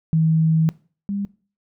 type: tone pair in turn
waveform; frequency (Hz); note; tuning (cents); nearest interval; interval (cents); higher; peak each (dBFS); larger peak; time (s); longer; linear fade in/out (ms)
sine; 160.2 / 200.3; E3 / G3; -49 / +38; major third; 387; second; -14 / -22; first; 0.13-0.69 / 1.09-1.25; first; 0
effects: noise-tail reverb RT60 0.4 s tail -21 dB re dry